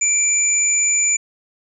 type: tone pair together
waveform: sine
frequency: 2349 / 6994 Hz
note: D7 / A8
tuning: 0 / -11 cents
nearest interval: octave + perfect fifth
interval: 1889 cents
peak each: -21 / -15 dBFS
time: 0.01-1.17 s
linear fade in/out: 10 ms
effects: none